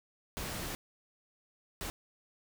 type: noise bursts at uneven times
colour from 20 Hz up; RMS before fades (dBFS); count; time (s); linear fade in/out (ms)
pink; -39; 2; 0.37-0.75 / 1.81-1.9; 0
effects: none